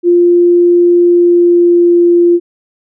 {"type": "tone with pitch glide", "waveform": "sine", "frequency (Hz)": [349.2, 346.4], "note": ["F4", "F4"], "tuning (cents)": [0, -14], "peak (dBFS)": -4, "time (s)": [0.03, 2.4], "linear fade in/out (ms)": 50, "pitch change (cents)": -14, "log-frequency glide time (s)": [1.02, 2.02], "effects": []}